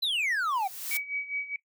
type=exponential sweep; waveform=triangle; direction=down; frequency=4110 to 740 Hz; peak=-24 dBFS; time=0.02-0.68 s; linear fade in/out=10 ms
type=noise with exponential growth; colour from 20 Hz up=blue; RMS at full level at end=-30 dBFS; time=0.23-0.97 s; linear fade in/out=0 ms; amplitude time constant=160 ms
type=tone with tremolo; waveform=sine; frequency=2272 Hz; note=C#7; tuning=42 cents sharp; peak=-28 dBFS; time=0.91-1.56 s; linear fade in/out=2 ms; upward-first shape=sine; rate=4.9 Hz; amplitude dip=80%
effects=noise-tail reverb RT60 0.1 s tail -17 dB re dry